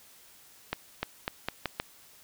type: accelerating click train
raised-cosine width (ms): 0.3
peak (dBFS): -13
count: 6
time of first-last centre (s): 0.73-1.8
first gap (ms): 300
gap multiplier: 0.83
effects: white hiss -56 dBFS RMS until 2.23 s